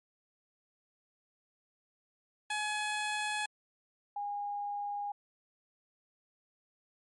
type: tone pair in turn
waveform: 15% pulse / sine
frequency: 845 / 816.7 Hz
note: G#5 / G#5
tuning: +30 / -29 cents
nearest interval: minor second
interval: 59 cents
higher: first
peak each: -26 / -34 dBFS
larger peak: first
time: 2.5-3.46 / 4.16-5.12 s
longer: neither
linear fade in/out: 5 ms
effects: MP3 48 kbps